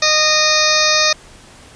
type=harmonic tone; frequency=616 Hz; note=D#5; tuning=17 cents flat; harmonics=1 / 2 / 3 / 4 / 6 / 7 / 8 / 9 / 10; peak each=-20 / -20 / -20 / -20 / -20 / -20 / -20 / -20 / -20 dBFS; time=0.02-1.13 s; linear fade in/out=5 ms; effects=pink hiss -42 dBFS RMS until 1.75 s + resampled to 22050 Hz